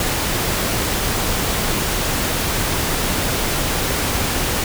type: noise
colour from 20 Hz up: pink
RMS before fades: -20 dBFS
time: 0-4.64 s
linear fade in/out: 2 ms
effects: none

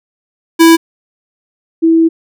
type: tone pair in turn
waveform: square / sine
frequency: 329.6 / 327.3 Hz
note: E4 / E4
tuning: 0 / -12 cents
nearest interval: unison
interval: 12 cents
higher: first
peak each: -3 / -5 dBFS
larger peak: first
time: 0.59-0.77 / 1.82-2.09 s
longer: second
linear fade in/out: 20 ms
effects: none

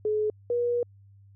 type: tone pair in turn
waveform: sine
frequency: 426 / 480.8 Hz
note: G#4 / B4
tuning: +44 / -46 cents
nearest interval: major second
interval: 210 cents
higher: second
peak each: -23 dBFS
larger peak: neither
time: 0.05-0.3 / 0.5-0.83 s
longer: second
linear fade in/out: 2 ms
effects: added 99 Hz sine -51 dBFS peak until 1.35 s

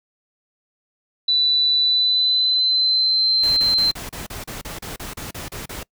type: tone with pitch glide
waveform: sine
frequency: 3975 to 4110 Hz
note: B7 to C8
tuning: +10 to -32 cents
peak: -15 dBFS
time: 1.28-3.91 s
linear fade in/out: 5 ms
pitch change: +58 cents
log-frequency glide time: 1.83-3.31 s
type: noise bursts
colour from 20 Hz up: pink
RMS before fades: -32 dBFS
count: 14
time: 3.43-5.832 s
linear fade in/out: 5 ms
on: 140 ms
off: 34 ms
effects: noise-tail reverb RT60 0.1 s tail -25 dB re dry

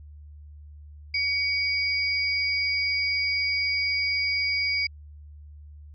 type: tone pair together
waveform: sine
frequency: 2256 / 4840 Hz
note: C#7 / D#8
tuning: +30 / -49 cents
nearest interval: octave + minor second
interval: 1321 cents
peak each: -24 / -27 dBFS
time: 1.14-4.87 s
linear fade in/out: 5 ms
effects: added 74 Hz sine -42 dBFS peak until 5.94 s + MP3 48 kbps

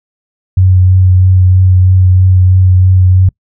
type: tone with vibrato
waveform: sine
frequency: 92.5 Hz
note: F#2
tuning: in tune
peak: -3 dBFS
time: 0.57-3.29 s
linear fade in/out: 5 ms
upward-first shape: triangle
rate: 3.1 Hz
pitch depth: 19 cents each way
effects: noise-tail reverb RT60 0.1 s tail -25 dB re dry

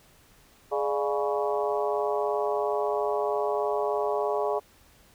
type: harmonic tone with a mistuned harmonic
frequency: 139.8 Hz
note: C#3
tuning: 15 cents sharp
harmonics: 3 / 4 / 5 / 6 / 7 / 8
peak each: -28 / -30 / -32 / -34 / -35 / -36 dBFS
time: 0.71-4.6 s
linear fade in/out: 20 ms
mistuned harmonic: 4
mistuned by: +110 cents
effects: pink hiss -58 dBFS RMS until 5.14 s

